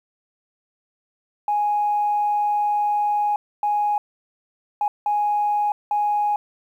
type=tone bursts at uneven times; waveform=sine; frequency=830.6 Hz; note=G#5; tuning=in tune; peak=-17 dBFS; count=5; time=1.48-3.36 / 3.63-3.98 / 4.81-4.88 / 5.06-5.72 / 5.91-6.36 s; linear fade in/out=2 ms; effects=tanh soft clip ceiling -13 dBFS + 9-bit